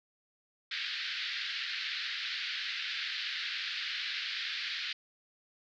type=band-pass noise; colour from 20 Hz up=white; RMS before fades=-37 dBFS; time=0.71-4.93 s; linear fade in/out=5 ms; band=1500 to 4500 Hz; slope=48 dB/octave; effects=none